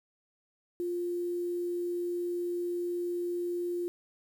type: tone with quantisation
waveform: sine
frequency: 350.7 Hz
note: F4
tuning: 7 cents sharp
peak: -30 dBFS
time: 0.8-3.88 s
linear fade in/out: 0 ms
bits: 9
effects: none